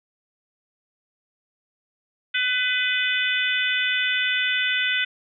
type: harmonic tone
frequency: 501 Hz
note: B4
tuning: 25 cents sharp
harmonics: 3 / 4 / 5 / 6 / 7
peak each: -25 / -26 / -27 / -28 / -28 dBFS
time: 2.34-5.05 s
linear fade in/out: 10 ms
effects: none